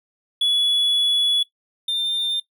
triangle tone pair in turn, 3400 / 3602 Hz, G#7 / A7, +40 / +40 cents, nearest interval minor second, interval 100 cents, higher second, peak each -15 / -19 dBFS, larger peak first, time 0.41-1.43 / 1.88-2.4 s, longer first, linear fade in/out 5 ms, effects noise-tail reverb RT60 0.1 s tail -17 dB re dry

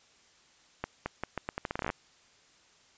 accelerating click train, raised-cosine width 0.5 ms, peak -17 dBFS, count 16, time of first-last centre 0.84-1.901 s, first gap 220 ms, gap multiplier 0.8, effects white hiss -62 dBFS RMS until 2.97 s + resampled to 16000 Hz

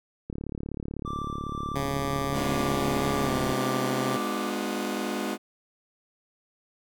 click train, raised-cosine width 3 ms, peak -21 dBFS, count 117, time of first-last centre 0.3-3.522 s, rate 36 Hz
triangle tone with tremolo, 1174.7 Hz, D6, in tune, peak -30 dBFS, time 1.05-4.5 s, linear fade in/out 10 ms, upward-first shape triangle, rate 2 Hz, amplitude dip 40%
10% pulse tone with pitch glide, 138.6 to 130.82 Hz, C#3 to C3, 0 to 0 cents, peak -20 dBFS, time 1.75-4.17 s, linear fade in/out 10 ms, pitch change -100 cents, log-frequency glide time 3.24-3.32 s
sawtooth chord, G# diminished seventh, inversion none, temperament just, 207.7 / 249.2 / 299 / 358.8 Hz, G#3 / B3 / D4 / F4, 0 / +16 / +31 / +47 cents, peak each -29 / -30 / -31 / -30 dBFS, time 2.32-5.38 s, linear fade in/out 50 ms
effects none

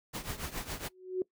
pink noise with tremolo, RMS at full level -36 dBFS, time 0.13-0.89 s, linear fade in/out 20 ms, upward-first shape triangle, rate 7.2 Hz, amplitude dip 85%
sine tone with exponential growth, 370 Hz, F#4, in tune, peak -25 dBFS, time 0.89-1.22 s, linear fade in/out 2 ms, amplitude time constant 71 ms
effects noise-tail reverb RT60 0.1 s tail -21 dB re dry

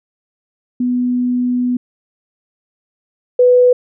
sine tone pair in turn, 247.4 / 495.9 Hz, B3 / B4, +3 / +7 cents, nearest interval octave, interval 1204 cents, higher second, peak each -13 / -6 dBFS, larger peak second, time 0.8-1.77 / 3.39-3.73 s, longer first, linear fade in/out 5 ms, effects none

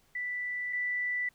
sine tone pair in turn, 1975.5 / 1975.5 Hz, B6 / B6, 0 / 0 cents, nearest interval unison, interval 0 cents, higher neither, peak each -32 / -29 dBFS, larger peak second, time 0.15-0.73 / 0.73-1.29 s, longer first, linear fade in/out 5 ms, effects pink hiss -67 dBFS RMS until 1.34 s

